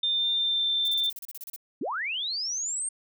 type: tone with pitch glide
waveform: sine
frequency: 3599 to 3564 Hz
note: A7 to A7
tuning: +38 to +22 cents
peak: -23 dBFS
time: 0.03-1.1 s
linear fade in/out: 5 ms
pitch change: -16 cents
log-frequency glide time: 0.33-0.67 s
type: noise bursts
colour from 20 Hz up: violet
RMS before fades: -39 dBFS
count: 12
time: 0.85-1.562 s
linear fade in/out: 2 ms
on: 30 ms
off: 32 ms
type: linear sweep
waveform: sine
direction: up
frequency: 196 to 8780 Hz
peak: -28 dBFS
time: 1.81-2.89 s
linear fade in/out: 5 ms
effects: none